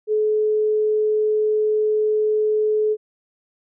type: tone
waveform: sine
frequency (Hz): 428.2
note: A4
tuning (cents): -47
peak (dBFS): -16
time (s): 0.07-2.97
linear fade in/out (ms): 50
effects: none